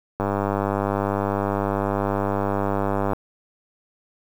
click train, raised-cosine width 1 ms, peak -9 dBFS, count 294, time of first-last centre 0.2-3.133 s, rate 99.9 Hz, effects 7-bit

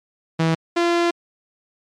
sawtooth tone pair in turn, 162.7 / 343.2 Hz, E3 / F4, -22 / -30 cents, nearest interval octave + minor second, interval 1292 cents, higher second, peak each -12 dBFS, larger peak neither, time 0.39-0.55 / 0.76-1.11 s, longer second, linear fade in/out 10 ms, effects low-pass 5000 Hz 12 dB/octave + MP3 96 kbps

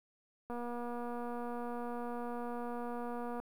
click train, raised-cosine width 1 ms, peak -29 dBFS, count 697, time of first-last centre 0.5-3.4 s, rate 240 Hz, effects 10-bit

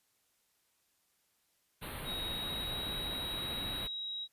pink band-stop noise, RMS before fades -42 dBFS, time 1.81-3.88 s, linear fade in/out 20 ms, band 4200 to 9000 Hz, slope 96 dB/octave
sine tone with pitch glide, 3801 to 3834 Hz, A#7 to A#7, +33 to +48 cents, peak -37 dBFS, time 2.04-4.28 s, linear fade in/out 50 ms, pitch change +15 cents, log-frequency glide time 2.28-2.82 s
effects white hiss -75 dBFS RMS until 4.32 s + resampled to 32000 Hz

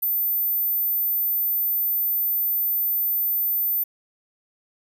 sine tone, 14080 Hz, A9, in tune, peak -20 dBFS, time 0.02-3.84 s, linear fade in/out 10 ms, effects none

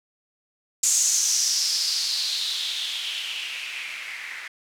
violet noise with low-pass filter sweep, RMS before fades -26 dBFS, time 0.83-4.48 s, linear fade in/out 5 ms, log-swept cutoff 7100 to 1900 Hz, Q 4.9, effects none

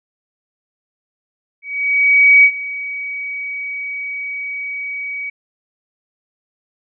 sine tone with ADSR envelope, 2265 Hz, C#7, 37 cents sharp, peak -4 dBFS, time 1.62-5.3 s, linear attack 820 ms, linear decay 68 ms, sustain -18 dB, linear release 8 ms, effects none

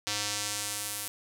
square tone with band-pass filter sweep, 103.8 Hz, G#2, in tune, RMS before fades -34 dBFS, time 0.07-1.08 s, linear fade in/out 0 ms, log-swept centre 5200 to 12000 Hz, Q 1.1, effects none

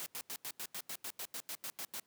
white noise bursts, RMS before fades -42 dBFS, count 14, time 0-1.998 s, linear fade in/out 0 ms, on 61 ms, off 88 ms, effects pink hiss -73 dBFS RMS until 2.06 s + high-pass 150 Hz 12 dB/octave

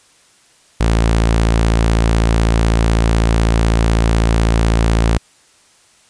sawtooth tone, 56 Hz, A1, 31 cents sharp, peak -7 dBFS, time 0.8-5.18 s, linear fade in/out 10 ms, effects white hiss -51 dBFS RMS until 6.09 s + resampled to 22050 Hz

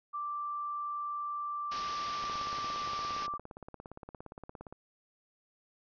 sine tone, 1174.7 Hz, D6, in tune, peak -34 dBFS, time 0.13-3.38 s, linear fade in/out 20 ms
white low-pass noise, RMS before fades -44 dBFS, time 1.71-3.27 s, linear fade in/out 10 ms, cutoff 5800 Hz, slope 96 dB/octave
click train, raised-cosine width 1 ms, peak -31 dBFS, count 44, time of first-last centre 2.24-4.726 s, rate 17.3 Hz
effects none

